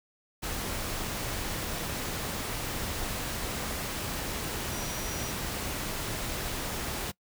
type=tone in noise; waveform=sine; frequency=5810 Hz; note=F#8; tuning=32 cents flat; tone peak=-41 dBFS; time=4.71-5.32 s; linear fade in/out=20 ms; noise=pink; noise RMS=-34 dBFS; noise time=0.42-7.12 s; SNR=-10 dB; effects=noise-tail reverb RT60 0.1 s tail -23 dB re dry